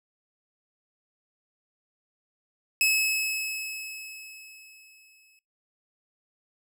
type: tone with exponential decay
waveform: sawtooth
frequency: 2584 Hz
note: E7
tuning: 35 cents flat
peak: -16 dBFS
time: 2.81-5.39 s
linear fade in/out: 1 ms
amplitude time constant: 560 ms
effects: noise-tail reverb RT60 0.2 s tail -25 dB re dry